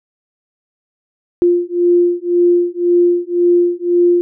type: beating tone pair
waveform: sine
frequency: 349.2 / 351.1 Hz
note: F4 / F4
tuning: 0 / +9 cents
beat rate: 1.9 Hz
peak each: -13 dBFS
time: 1.42-4.21 s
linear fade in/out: 0 ms
effects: none